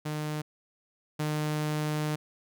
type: tone pair in turn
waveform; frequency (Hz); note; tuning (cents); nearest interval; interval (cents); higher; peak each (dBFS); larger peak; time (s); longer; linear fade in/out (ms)
sawtooth; 151.9 / 151.9; D#3 / D#3; -41 / -41; unison; 0; neither; -27 / -24; second; 0.05-0.42 / 1.19-2.16; second; 10
effects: none